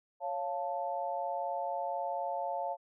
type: chord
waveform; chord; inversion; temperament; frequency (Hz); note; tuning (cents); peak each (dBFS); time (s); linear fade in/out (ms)
sine; Db augmented; none; equal; 554.4 / 698.5 / 880; Db5 / F5 / A5; 0 / 0 / 0; -38 / -36 / -37; 0.2-2.77; 50
effects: none